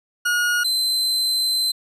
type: tone pair in turn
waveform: 40% pulse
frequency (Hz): 1440 / 4073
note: F#6 / C8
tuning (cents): -47 / -47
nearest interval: octave + tritone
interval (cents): 1800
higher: second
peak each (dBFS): -17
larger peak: neither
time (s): 0.25-0.64 / 0.64-1.72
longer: second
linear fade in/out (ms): 10
effects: resampled to 32000 Hz